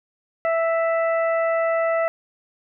harmonic tone, 660 Hz, E5, 2 cents sharp, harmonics 1 / 2 / 3 / 4, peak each -19 / -27 / -29 / -40 dBFS, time 0.45-2.08 s, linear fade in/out 0 ms, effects none

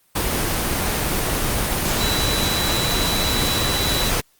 sine tone in noise, 3951 Hz, B7, in tune, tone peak -24 dBFS, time 2-4.1 s, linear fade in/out 10 ms, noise pink, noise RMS -21 dBFS, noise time 0.15-4.21 s, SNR -6 dB, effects white hiss -60 dBFS RMS until 4.39 s + Opus 24 kbps

